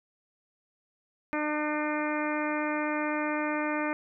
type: harmonic tone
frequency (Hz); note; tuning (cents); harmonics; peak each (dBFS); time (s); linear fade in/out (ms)
301.3; D4; +44; 1 / 2 / 3 / 4 / 5 / 6 / 7 / 8; -31 / -34 / -36 / -37 / -38 / -39 / -39 / -40; 1.33-3.93; 0
effects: none